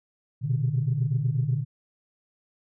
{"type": "tone cluster", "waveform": "sine", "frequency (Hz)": [119.3, 127.4, 148.7], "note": ["A#2", "C3", "D3"], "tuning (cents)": [41, -46, 22], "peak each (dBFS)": -26, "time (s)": [0.41, 1.65], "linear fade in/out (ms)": 50, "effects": ["tanh soft clip ceiling -15 dBFS"]}